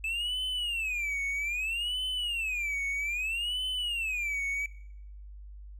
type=tone with vibrato; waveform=triangle; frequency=2596 Hz; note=E7; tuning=27 cents flat; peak=-28 dBFS; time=0.04-4.66 s; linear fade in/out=2 ms; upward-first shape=sine; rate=0.62 Hz; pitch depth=270 cents each way; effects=noise-tail reverb RT60 0.8 s tail -22 dB re dry + added 50 Hz sine -43 dBFS peak until 5.79 s